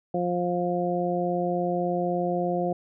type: harmonic tone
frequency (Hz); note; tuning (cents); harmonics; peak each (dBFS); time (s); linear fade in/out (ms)
176.5; F3; +19; 1 / 2 / 3 / 4; -29 / -29 / -29 / -29; 0.14-2.73; 5
effects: none